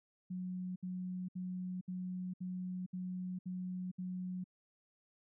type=tone bursts; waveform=sine; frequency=182.8 Hz; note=F#3; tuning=21 cents flat; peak=-38 dBFS; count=8; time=0.3-4.442 s; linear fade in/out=10 ms; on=460 ms; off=66 ms; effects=none